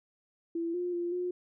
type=tone with pitch steps; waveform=sine; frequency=335.1 / 355 / 346.8 / 358.4 Hz; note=E4 / F4 / F4 / F4; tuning=+29 / +28 / -12 / +45 cents; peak=-30 dBFS; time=0.55-1.31 s; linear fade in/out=5 ms; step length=190 ms; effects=none